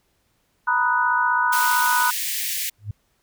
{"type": "chord", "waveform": "sine", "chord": "B major seventh", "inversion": "third", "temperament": "equal", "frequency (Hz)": [932.3, 987.8, 1244.5, 1480], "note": ["A#5", "B5", "D#6", "F#6"], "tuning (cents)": [0, 0, 0, 0], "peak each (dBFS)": [-25, -21, -26, -21], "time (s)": [0.67, 2.11], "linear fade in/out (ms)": 10}
{"type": "high-pass noise", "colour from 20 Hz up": "white", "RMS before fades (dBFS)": -26, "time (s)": [1.52, 2.7], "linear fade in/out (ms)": 10, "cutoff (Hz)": 1700, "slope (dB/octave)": 96}
{"type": "tone with exponential growth", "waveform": "sine", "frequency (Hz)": 103.83, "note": "G#2", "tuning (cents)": 0, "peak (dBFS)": -22, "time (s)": [2.78, 2.91], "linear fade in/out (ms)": 5, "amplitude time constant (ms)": 28}
{"effects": ["pink hiss -67 dBFS RMS until 3.22 s"]}